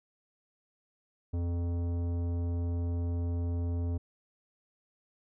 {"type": "tone with tanh clipping", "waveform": "sine", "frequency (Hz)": 86.1, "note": "F2", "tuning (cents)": -24, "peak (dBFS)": -31, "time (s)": [1.33, 3.98], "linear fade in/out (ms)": 10, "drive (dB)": 14, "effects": []}